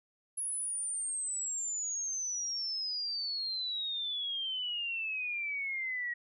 sine exponential sweep, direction down, 10610 to 1900 Hz, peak -33 dBFS, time 0.37-6.14 s, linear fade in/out 10 ms, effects none

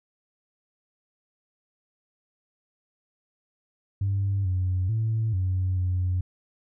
sine tone with pitch steps, 98.7 / 92 / 111.1 / 92.7 / 91 Hz, G2 / F#2 / A2 / F#2 / F#2, +12 / -9 / +17 / +4 / -28 cents, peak -21 dBFS, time 4.01-6.21 s, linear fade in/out 5 ms, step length 440 ms, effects tanh soft clip ceiling -19 dBFS

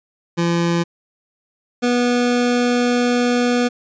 25% pulse tone pair in turn, 170.5 / 243.8 Hz, F3 / B3, -41 / -22 cents, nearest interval tritone, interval 619 cents, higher second, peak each -12 / -11 dBFS, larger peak second, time 0.37-0.84 / 1.82-3.69 s, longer second, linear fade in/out 20 ms, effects resampled to 16000 Hz

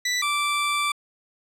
20% pulse tone pair in turn, 1975.5 / 1168.9 Hz, B6 / D6, 0 / -9 cents, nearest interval major sixth, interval 909 cents, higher first, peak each -17 / -17 dBFS, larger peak neither, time 0.05-0.22 / 0.22-0.92 s, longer second, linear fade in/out 5 ms, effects low-pass 11000 Hz 12 dB/octave

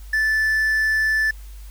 triangle tone with quantisation, 1752 Hz, A6, 8 cents flat, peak -15 dBFS, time 0.13-1.31 s, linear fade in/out 5 ms, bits 7, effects added 50 Hz sine -35 dBFS peak until 1.7 s + white hiss -51 dBFS RMS until 1.7 s

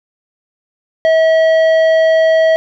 sine tone with tanh clipping, 644 Hz, E5, 41 cents flat, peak -9 dBFS, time 1.05-2.56 s, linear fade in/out 0 ms, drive 10 dB, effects none

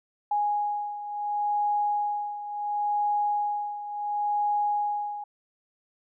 sine beating tone pair, 828 / 828.71 Hz, G#5 / G#5, -5 / -4 cents, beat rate 0.71 Hz, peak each -26 / -31 dBFS, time 0.31-5.24 s, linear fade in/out 5 ms, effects none

